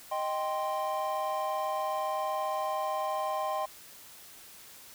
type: chord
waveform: triangle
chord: C minor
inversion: first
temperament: equal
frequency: 622.3 / 784 / 1046.5 Hz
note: Eb5 / G5 / C6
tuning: 0 / 0 / 0 cents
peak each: -32 dBFS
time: 0.11-3.66 s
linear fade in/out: 10 ms
effects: white hiss -51 dBFS RMS until 4.94 s